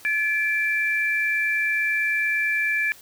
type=tone pair together; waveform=sine; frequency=1719 / 2348 Hz; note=A6 / D7; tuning=-41 / -1 cents; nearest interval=perfect fourth; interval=540 cents; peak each=-23 dBFS; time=0.05-2.92 s; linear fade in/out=0 ms; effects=white hiss -48 dBFS RMS until 3.01 s